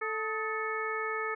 harmonic tone with a mistuned harmonic, 440 Hz, A4, in tune, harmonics 1 / 2 / 3 / 4 / 5, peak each -36 / -42 / -35 / -37 / -39 dBFS, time 0.01-1.35 s, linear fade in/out 10 ms, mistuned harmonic 3, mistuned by -64 cents, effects none

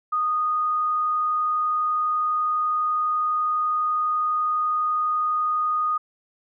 sine tone, 1236 Hz, D#6, 12 cents flat, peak -20 dBFS, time 0.12-5.98 s, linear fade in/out 10 ms, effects none

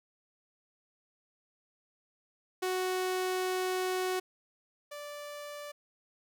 sawtooth tone pair in turn, 370 / 585.3 Hz, F#4 / D5, 0 / -6 cents, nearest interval minor sixth, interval 794 cents, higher second, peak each -26 / -37 dBFS, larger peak first, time 2.62-4.2 / 4.91-5.72 s, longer first, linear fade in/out 10 ms, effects none

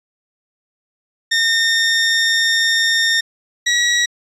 20% pulse tone pair in turn, 1826 / 1918.4 Hz, A#6 / A#6, -36 / +49 cents, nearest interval minor second, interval 85 cents, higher second, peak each -8 dBFS, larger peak neither, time 1.31-3.21 / 3.66-4.06 s, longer first, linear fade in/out 10 ms, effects resampled to 24000 Hz

